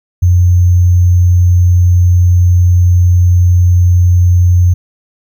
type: tone with sample-and-hold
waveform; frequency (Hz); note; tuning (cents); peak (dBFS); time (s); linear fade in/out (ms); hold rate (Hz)
sine; 88.9; F2; +31; -4; 0.22-4.74; 10; 6300
effects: none